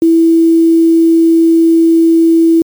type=tone with quantisation; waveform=sine; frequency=329.6 Hz; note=E4; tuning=in tune; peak=-4 dBFS; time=0.02-2.62 s; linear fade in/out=2 ms; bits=5; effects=MP3 96 kbps